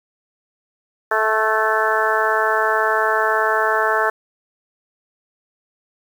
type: harmonic tone with a mistuned harmonic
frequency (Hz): 218.2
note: A3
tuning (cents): -14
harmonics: 2 / 3 / 4 / 5 / 6 / 7 / 8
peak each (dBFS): -23 / -23 / -23 / -23 / -23 / -23 / -23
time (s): 1.11-4.1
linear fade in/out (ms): 5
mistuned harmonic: 6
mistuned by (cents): +20
effects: 7-bit